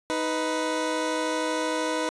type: tone pair together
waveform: 20% pulse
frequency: 313.5 / 496.7 Hz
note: D#4 / B4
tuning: +13 / +10 cents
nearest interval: minor sixth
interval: 797 cents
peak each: -23 dBFS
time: 0.1-2.09 s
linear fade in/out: 0 ms
effects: resampled to 22050 Hz